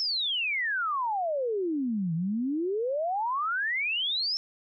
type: exponential two-way sweep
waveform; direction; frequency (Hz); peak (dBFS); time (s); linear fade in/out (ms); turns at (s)
sine; down then up; 5420 to 158.2 to 5420; -26; 0-4.37; 0; 2.14
effects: none